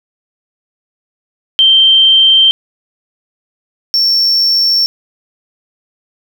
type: tone pair in turn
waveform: sine / triangle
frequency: 3136 / 5447 Hz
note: G7 / F8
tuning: 0 / -44 cents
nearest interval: minor seventh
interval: 956 cents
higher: second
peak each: -4 / -7 dBFS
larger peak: first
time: 1.59-2.51 / 3.94-4.86 s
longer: neither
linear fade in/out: 0 ms
effects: none